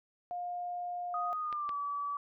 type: tone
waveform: sine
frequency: 709 Hz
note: F5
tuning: 26 cents sharp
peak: -35 dBFS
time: 0.31-1.33 s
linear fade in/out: 0 ms
type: tone with pitch glide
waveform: sine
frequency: 1244.5 to 1147.8 Hz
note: D#6 to D6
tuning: 0 to -40 cents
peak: -33 dBFS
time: 1.14-2.17 s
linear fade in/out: 2 ms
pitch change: -140 cents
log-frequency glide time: 1.4-1.75 s
type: clicks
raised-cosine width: 0.3 ms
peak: -28 dBFS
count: 2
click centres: 1.527 / 1.692 s
effects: none